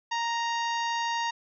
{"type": "harmonic tone", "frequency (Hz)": 932.3, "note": "A#5", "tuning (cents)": 0, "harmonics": [1, 2, 3, 4, 5, 6, 7], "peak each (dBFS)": [-28, -34, -38, -40, -42, -44, -45], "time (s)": [0.11, 1.31], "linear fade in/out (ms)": 10, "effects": []}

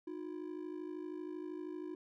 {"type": "ring-modulated tone", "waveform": "triangle", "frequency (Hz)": 333.8, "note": "E4", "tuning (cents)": 22, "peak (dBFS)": -36, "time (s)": [0.07, 1.95], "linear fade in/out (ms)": 2, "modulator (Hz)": 26.4, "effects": []}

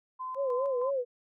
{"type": "tone with tremolo", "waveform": "sine", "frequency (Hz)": 1028, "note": "C6", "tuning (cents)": -31, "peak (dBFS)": -34, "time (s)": [0.19, 0.91], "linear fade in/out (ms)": 20, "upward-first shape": "square", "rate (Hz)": 3.2, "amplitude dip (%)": 55}
{"type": "tone with vibrato", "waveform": "sine", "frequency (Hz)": 521, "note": "C5", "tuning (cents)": -7, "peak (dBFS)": -27, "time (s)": [0.35, 1.05], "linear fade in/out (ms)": 50, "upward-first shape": "sine", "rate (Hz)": 4, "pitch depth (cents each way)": 120}
{"effects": []}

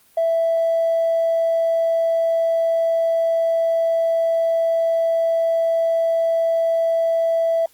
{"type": "tone with tanh clipping", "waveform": "triangle", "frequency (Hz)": 661, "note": "E5", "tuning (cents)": 5, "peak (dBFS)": -15, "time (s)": [0.17, 7.66], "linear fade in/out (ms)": 5, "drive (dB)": 1, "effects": ["white hiss -55 dBFS RMS until 7.73 s", "Opus 32 kbps"]}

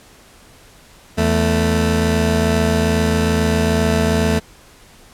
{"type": "tone pair together", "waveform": "20% pulse", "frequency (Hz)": [82.41, 220], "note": ["E2", "A3"], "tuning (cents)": [0, 0], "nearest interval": "octave + perfect fourth", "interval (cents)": 1700, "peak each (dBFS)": -12, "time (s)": [1.17, 4.4], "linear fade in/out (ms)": 20, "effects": ["pink hiss -46 dBFS RMS until 5.13 s", "low-pass 12000 Hz 12 dB/octave"]}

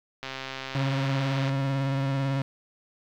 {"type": "click train", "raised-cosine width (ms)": 0.2, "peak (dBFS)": -16, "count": 169, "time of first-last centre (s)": [0.23, 1.493], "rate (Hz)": 133}
{"type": "tone with vibrato", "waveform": "35% pulse", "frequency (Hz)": 136.4, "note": "C#3", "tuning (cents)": -28, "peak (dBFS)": -23, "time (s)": [0.75, 2.42], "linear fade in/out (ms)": 2, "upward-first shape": "triangle", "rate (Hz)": 18, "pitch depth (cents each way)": 34}
{"effects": ["low-pass 4000 Hz 12 dB/octave", "9-bit"]}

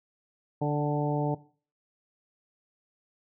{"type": "harmonic tone with a mistuned harmonic", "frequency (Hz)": 146.83, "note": "D3", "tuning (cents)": 0, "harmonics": [1, 2, 3, 4, 5, 6], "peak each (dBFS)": [-28, -31, -33, -34, -35, -36], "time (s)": [0.61, 1.35], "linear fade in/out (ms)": 10, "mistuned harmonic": 5, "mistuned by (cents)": 29, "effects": ["noise-tail reverb RT60 0.4 s tail -18 dB re dry"]}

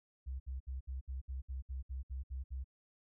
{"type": "tone bursts", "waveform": "sine", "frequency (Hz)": 65.5, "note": "C2", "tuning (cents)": 2, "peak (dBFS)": -38, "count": 12, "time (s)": [0.26, 2.644], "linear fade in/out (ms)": 20, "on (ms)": 140, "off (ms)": 64, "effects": []}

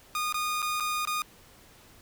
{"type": "tone with dropouts", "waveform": "sawtooth", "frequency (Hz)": 1227, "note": "D#6", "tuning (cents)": -25, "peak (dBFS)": -24, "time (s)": [0.15, 1.22], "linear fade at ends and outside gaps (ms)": 1, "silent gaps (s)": [[0.325, 0.343], [0.62, 0.626], [0.8, 0.805], [1.052, 1.073]], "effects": ["pink hiss -55 dBFS RMS until 2.01 s"]}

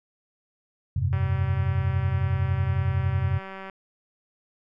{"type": "chord", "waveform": "sine", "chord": "F suspended second", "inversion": "none", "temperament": "just", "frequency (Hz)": [87.31, 98.22, 130.96], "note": ["F2", "G2", "C3"], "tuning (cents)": [0, 4, 2], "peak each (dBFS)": -26, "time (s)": [0.96, 3.39], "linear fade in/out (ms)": 5}
{"type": "click train", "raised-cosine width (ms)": 0.5, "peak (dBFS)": -24, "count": 494, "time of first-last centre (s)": [1.13, 3.698], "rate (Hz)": 192}
{"effects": []}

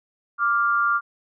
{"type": "tone pair together", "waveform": "sine", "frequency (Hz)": [1174.7, 1397], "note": ["D6", "F6"], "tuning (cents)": [0, 0], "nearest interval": "minor third", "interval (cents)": 300, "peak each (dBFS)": [-21, -20], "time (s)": [0.38, 1.01], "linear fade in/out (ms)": 50, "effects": []}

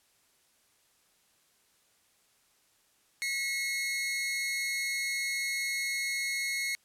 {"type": "tone pair together", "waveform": "sawtooth", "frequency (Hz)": [1939, 2173], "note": ["B6", "C#7"], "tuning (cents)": [-32, -35], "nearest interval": "major second", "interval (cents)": 197, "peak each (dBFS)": [-36, -27], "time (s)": [3.22, 6.75], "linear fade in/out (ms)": 0, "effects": ["white hiss -68 dBFS RMS until 6.84 s", "low-pass 12000 Hz 12 dB/octave"]}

